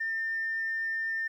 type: tone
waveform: sine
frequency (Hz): 1802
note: A6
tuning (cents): +41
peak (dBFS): -28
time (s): 0-1.28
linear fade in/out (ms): 10
effects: tanh soft clip ceiling -24 dBFS + 11-bit